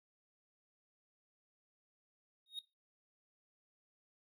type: tone with exponential growth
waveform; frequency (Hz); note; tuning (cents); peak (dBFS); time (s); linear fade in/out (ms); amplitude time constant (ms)
triangle; 3737; A#7; +4; -35; 2.46-2.59; 2; 27
effects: noise-tail reverb RT60 0.2 s tail -17 dB re dry